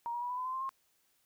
sine tone with pitch steps, 940 / 957.5 / 975.4 / 993.6 / 1012.1 / 1031 / 1050.2 / 1069.8 Hz, A#5 / A#5 / B5 / B5 / B5 / C6 / C6 / C6, +14 / +46 / -22 / +10 / +42 / -26 / +6 / +38 cents, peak -34 dBFS, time 0.06-0.692 s, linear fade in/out 0 ms, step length 79 ms, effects white hiss -73 dBFS RMS until 1.25 s

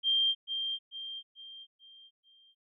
sine tone with echo, 3178 Hz, G7, 23 cents sharp, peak -24 dBFS, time 0.03-0.35 s, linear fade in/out 50 ms, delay 440 ms, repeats 5, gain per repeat -7 dB, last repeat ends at 2.55 s, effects none

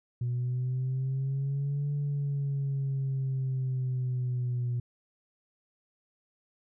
sine exponential two-way sweep, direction up then down, 121.2 to 144.7 to 121.2 Hz, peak -26 dBFS, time 0.21-4.8 s, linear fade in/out 5 ms, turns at 1.92 s, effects tanh soft clip ceiling -25 dBFS

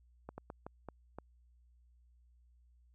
slowing click train, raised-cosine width 1 ms, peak -30 dBFS, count 6, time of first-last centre 0.29-1.186 s, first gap 90 ms, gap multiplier 1.35, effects added 60 Hz sine -63 dBFS peak until 2.94 s

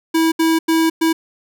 square tone bursts at uneven times, 324.9 Hz, E4, 25 cents flat, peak -13 dBFS, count 4, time 0.14-0.32 / 0.39-0.59 / 0.68-0.9 / 1.01-1.13 s, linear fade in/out 10 ms, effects none

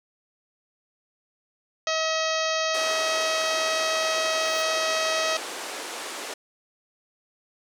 harmonic tone, 639 Hz, D#5, 46 cents sharp, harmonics 1 / 2 / 3 / 4 / 5 / 6 / 7 / 8 / 9 / 10, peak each -27 / -30 / -32 / -33 / -34 / -35 / -35 / -36 / -37 / -37 dBFS, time 1.87-5.37 s, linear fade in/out 2 ms
pink band-pass noise, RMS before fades -35 dBFS, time 2.74-6.34 s, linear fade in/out 5 ms, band 350 to 10000 Hz, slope 24 dB/octave
blue noise with exponential growth, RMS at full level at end -43 dBFS, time 4.11-4.62 s, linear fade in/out 2 ms, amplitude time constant 110 ms
effects none

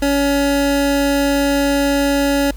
25% pulse tone, 281.3 Hz, C#4, 26 cents sharp, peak -10 dBFS, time 0.02-2.51 s, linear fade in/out 5 ms, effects added 50 Hz sine -27 dBFS peak until 2.56 s + pink hiss -46 dBFS RMS until 2.56 s

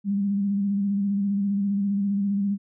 sine tone with vibrato, 200 Hz, G3, 35 cents sharp, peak -21 dBFS, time 0.04-2.58 s, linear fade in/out 50 ms, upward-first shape square, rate 15 Hz, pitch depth 28 cents each way, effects none

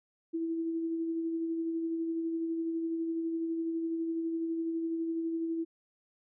sine tone with tremolo, 329.1 Hz, E4, 3 cents flat, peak -29 dBFS, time 0.33-5.65 s, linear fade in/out 20 ms, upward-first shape sine, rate 12 Hz, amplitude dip 30%, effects none

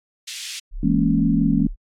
pink high-pass noise, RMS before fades -30 dBFS, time 0.27-0.6 s, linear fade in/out 10 ms, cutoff 2500 Hz, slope 24 dB/octave
sine tone, 34.65 Hz, C#1, in tune, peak -26 dBFS, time 0.71-1.76 s, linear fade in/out 50 ms
sine chord, A# half-diminished seventh, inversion second, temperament equal, 164.81 / 207.7 / 233.1 / 277.2 Hz, E3 / G#3 / A#3 / C#4, 0 / 0 / 0 / 0 cents, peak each -21 dBFS, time 0.83-1.67 s, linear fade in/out 5 ms
effects low-pass 8000 Hz 12 dB/octave + AAC 64 kbps

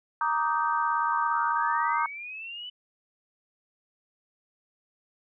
sine chord, Eb major seventh, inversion second, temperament just, 933.4 / 1166.7 / 1244.5 / 1555.6 Hz, Bb5 / D6 / Eb6 / G6, +2 / -12 / 0 / -14 cents, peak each -27 / -30 / -29 / -32 dBFS, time 0.21-2.06 s, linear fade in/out 2 ms
sine linear sweep, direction up, 1018 to 3007 Hz, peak -36 dBFS, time 1.11-2.7 s, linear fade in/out 10 ms
effects none

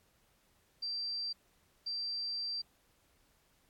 sine tone bursts at uneven times, 4700 Hz, D8, 1 cent sharp, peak -35 dBFS, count 2, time 0.82-1.33 / 1.86-2.62 s, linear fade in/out 10 ms, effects pink hiss -71 dBFS RMS until 3.69 s + AAC 64 kbps

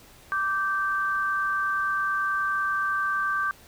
sine tone pair together, 1169 / 1560.4 Hz, D6 / G6, -8 / -8 cents, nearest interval perfect fourth, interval 500 cents, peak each -26 dBFS, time 0.32-3.51 s, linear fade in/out 0 ms, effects pink hiss -52 dBFS RMS until 3.67 s

